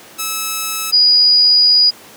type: tone pair in turn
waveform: 5% pulse / sine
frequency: 1300 / 4908 Hz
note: E6 / D#8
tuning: -24 / -25 cents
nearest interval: octave + major seventh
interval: 2299 cents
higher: second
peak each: -7 dBFS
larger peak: neither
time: 0.18-0.92 / 0.92-1.91 s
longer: second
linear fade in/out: 20 ms
effects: pink hiss -39 dBFS RMS until 2.16 s + high-pass 200 Hz 12 dB/octave